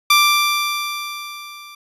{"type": "tone with level ramp", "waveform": "15% pulse", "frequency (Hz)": 1178, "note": "D6", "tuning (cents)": 5, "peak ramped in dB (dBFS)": [-3, -31], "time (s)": [0.1, 1.75], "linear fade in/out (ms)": 5, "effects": ["resampled to 32000 Hz"]}